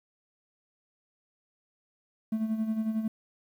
triangle tone with tremolo, 220 Hz, A3, in tune, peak -22 dBFS, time 2.32-3.08 s, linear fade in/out 5 ms, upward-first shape sine, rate 11 Hz, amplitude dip 65%, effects tanh soft clip ceiling -19 dBFS + 10-bit

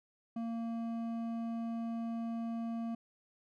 triangle tone with hard clipping, 230 Hz, A#3, 23 cents flat, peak -37 dBFS, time 0.36-2.95 s, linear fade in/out 5 ms, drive 12 dB, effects none

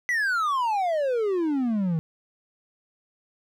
triangle exponential sweep, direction down, 2011 to 155.56 Hz, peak -20 dBFS, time 0.09-1.99 s, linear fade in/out 0 ms, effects none

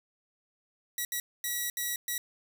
5% pulse tone bursts at uneven times, 1932 Hz, B6, 39 cents flat, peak -20 dBFS, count 5, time 0.98-1.05 / 1.12-1.2 / 1.44-1.7 / 1.77-1.96 / 2.08-2.18 s, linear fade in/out 2 ms, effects 10-bit

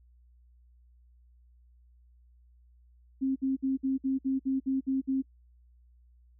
sine tone bursts, 266.6 Hz, C4, 33 cents sharp, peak -25 dBFS, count 10, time 3.21-5.223 s, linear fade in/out 20 ms, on 150 ms, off 57 ms, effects noise-tail reverb RT60 0.1 s tail -25 dB re dry + added 60 Hz sine -57 dBFS peak until 6.39 s

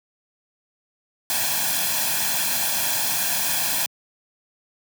white noise with comb filter, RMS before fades -23 dBFS, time 1.3-3.86 s, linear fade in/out 0 ms, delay 1.2 ms, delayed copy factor +0.75, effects high-pass 150 Hz 12 dB/octave

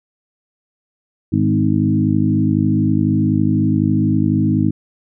harmonic tone with a mistuned harmonic, 52 Hz, G#1, 3 cents sharp, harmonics 2 / 3 / 4 / 5 / 6, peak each -19 / -19 / -19 / -19 / -19 dBFS, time 1.32-4.71 s, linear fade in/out 10 ms, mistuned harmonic 5, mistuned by -16 cents, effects none

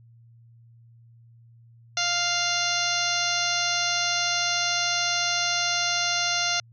harmonic tone, 698.5 Hz, F5, in tune, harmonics 1 / 2 / 3 / 4 / 5 / 6 / 7 / 8 / 9, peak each -32 / -30 / -32 / -31 / -32 / -30 / -35 / -31 / -32 dBFS, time 1.97-6.6 s, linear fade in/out 2 ms, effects added 116 Hz sine -50 dBFS peak until 6.72 s

